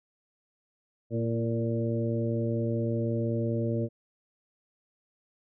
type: harmonic tone with a mistuned harmonic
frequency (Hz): 115.7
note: A#2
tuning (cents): -13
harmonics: 1 / 2 / 3 / 4 / 5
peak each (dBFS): -29 / -32 / -34 / -35 / -36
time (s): 1.1-3.89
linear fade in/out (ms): 50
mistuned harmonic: 3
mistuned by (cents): -25
effects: none